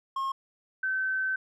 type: tone pair in turn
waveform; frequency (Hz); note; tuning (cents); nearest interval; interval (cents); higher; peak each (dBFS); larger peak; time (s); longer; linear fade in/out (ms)
triangle / sine; 1077 / 1535.5; C6 / G6; +50 / -36; tritone; 614; second; -26; neither; 0.16-0.32 / 0.83-1.36; second; 5
effects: none